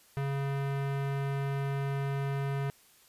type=tone with low-pass filter; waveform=square; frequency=138.59 Hz; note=C#3; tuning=in tune; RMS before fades=-32 dBFS; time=0.17-2.7 s; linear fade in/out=0 ms; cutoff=2200 Hz; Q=1; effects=white hiss -61 dBFS RMS until 3.08 s + resampled to 32000 Hz